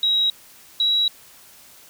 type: tone pair in turn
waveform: sine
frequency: 3837 / 3884 Hz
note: A#7 / B7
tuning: +49 / -30 cents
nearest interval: unison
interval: 21 cents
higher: second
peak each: -16 dBFS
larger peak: neither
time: 0.03-0.3 / 0.8-1.08 s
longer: second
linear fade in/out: 2 ms
effects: white hiss -48 dBFS RMS until 1.89 s